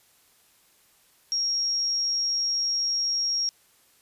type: tone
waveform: sine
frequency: 5588 Hz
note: F8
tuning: in tune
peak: -23 dBFS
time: 1.32-3.49 s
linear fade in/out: 0 ms
effects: white hiss -61 dBFS RMS until 4.01 s + resampled to 32000 Hz